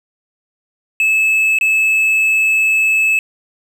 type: tone with dropouts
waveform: triangle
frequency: 2604 Hz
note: E7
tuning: 22 cents flat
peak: -9 dBFS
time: 1-3.19 s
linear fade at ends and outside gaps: 1 ms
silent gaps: 1.587-1.611 s
effects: none